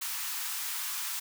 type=high-pass noise; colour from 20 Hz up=white; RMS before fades=-35 dBFS; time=0.01-1.2 s; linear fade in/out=10 ms; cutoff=860 Hz; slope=48 dB/octave; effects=none